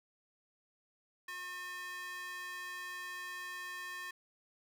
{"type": "tone with high-pass filter", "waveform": "square", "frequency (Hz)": 360.8, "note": "F#4", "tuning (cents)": -44, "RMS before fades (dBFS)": -44, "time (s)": [1.28, 4.11], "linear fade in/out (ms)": 5, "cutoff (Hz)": 1500, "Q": 5.8, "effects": []}